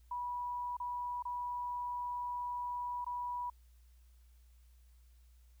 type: tone with dropouts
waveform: sine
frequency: 977 Hz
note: B5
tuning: 19 cents flat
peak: -36 dBFS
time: 0.11-3.5 s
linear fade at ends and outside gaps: 5 ms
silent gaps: 0.769-0.8 / 1.225-1.252 / 3.046-3.064 s
effects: added 60 Hz sine -59 dBFS peak until 5.6 s + white hiss -75 dBFS RMS until 5.6 s